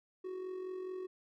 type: tone with amplitude modulation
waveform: triangle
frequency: 371.3 Hz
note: F#4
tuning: 6 cents sharp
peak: -35 dBFS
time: 0.24-1.07 s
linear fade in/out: 10 ms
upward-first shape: sine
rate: 44.7 Hz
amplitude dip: 50%
effects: none